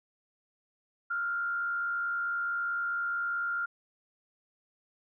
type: tone with frequency modulation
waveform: sine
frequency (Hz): 1396.9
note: F6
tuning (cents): 0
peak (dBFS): -29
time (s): 1.1-3.66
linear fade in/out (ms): 10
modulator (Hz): 69.3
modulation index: 0.47
effects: none